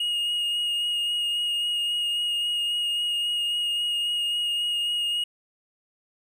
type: tone with vibrato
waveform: triangle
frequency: 2867 Hz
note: F7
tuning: 45 cents sharp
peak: -22 dBFS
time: 0-5.24 s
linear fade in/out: 5 ms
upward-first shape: sine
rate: 3.7 Hz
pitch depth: 13 cents each way
effects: none